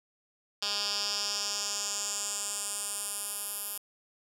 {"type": "tone with band-pass filter sweep", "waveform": "10% pulse", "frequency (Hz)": 204.1, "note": "G#3", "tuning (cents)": -30, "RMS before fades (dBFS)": -34, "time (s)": [0.62, 3.78], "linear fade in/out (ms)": 5, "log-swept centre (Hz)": [4500, 12000], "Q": 2.9, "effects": []}